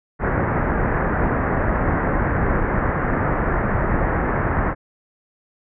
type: low-pass noise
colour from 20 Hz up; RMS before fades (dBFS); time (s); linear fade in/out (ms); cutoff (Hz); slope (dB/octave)
pink; -20; 0.19-4.75; 50; 1900; 48
effects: none